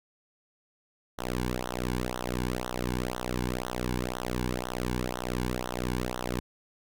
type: tone with flanger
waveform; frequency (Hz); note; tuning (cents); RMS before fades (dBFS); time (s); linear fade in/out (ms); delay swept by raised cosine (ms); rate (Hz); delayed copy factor
sawtooth; 61.74; B1; 0; -32; 1.18-6.4; 10; 0.41 to 1.61; 2; -1
effects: none